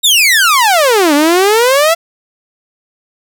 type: exponential two-way sweep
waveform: sawtooth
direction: down then up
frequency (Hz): 3834 to 282.3 to 683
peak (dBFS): -3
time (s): 0.03-1.95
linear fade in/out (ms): 20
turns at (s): 1.14
effects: none